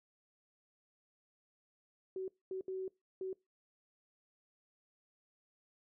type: tone bursts at uneven times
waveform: sine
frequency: 377.2 Hz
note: F#4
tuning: 33 cents sharp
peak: -37 dBFS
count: 4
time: 2.16-2.28 / 2.51-2.61 / 2.68-2.88 / 3.21-3.33 s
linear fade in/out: 2 ms
effects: noise-tail reverb RT60 0.2 s tail -22 dB re dry